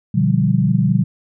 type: chord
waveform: sine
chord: G dominant seventh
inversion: first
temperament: just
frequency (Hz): 122.5 / 147 / 176.4 / 196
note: B2 / D3 / F3 / G3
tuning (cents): -14 / +2 / +18 / 0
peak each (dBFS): -18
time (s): 0.14-1.04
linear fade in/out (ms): 10
effects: none